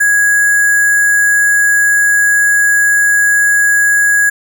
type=tone with sample-and-hold; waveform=sine; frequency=1659 Hz; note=G#6; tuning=2 cents flat; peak=-7 dBFS; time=0-4.3 s; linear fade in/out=10 ms; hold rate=8820 Hz; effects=none